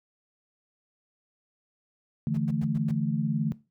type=chord; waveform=sine; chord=D suspended second; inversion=none; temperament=just; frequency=146.83 / 165.19 / 220.2 Hz; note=D3 / E3 / A3; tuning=0 / +4 / +2 cents; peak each=-28 / -30 / -29 dBFS; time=2.27-3.52 s; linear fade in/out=0 ms
type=noise bursts; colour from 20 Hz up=brown; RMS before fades=-39 dBFS; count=5; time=2.34-2.915 s; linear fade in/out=5 ms; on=35 ms; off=100 ms
effects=noise-tail reverb RT60 0.3 s tail -20 dB re dry + high-pass 80 Hz 12 dB/octave